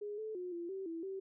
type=tone with pitch steps; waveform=sine; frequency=414.1 / 435.2 / 360.5 / 342.8 / 384.7 / 330.2 / 385.2 Hz; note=G#4 / A4 / F#4 / F4 / G4 / E4 / G4; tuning=-5 / -19 / -45 / -32 / -33 / +3 / -30 cents; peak=-39 dBFS; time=0.01-1.2 s; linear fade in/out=10 ms; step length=170 ms; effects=none